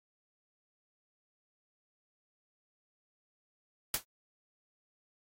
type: noise with exponential decay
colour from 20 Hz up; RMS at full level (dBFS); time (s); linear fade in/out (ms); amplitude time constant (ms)
white; -26; 3.94-4.04; 2; 20
effects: AAC 48 kbps